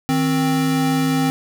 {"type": "tone pair together", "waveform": "square", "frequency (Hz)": [157.53, 263.4], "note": ["D#3", "C4"], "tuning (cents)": [22, 12], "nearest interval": "major sixth", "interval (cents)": 890, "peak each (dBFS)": [-22, -18], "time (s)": [0.09, 1.3], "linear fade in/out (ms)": 0, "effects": ["9-bit"]}